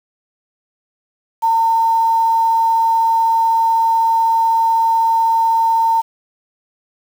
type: tone with quantisation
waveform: sine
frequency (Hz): 908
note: A#5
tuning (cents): -46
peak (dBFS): -11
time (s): 1.42-6.02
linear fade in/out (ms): 20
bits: 6
effects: none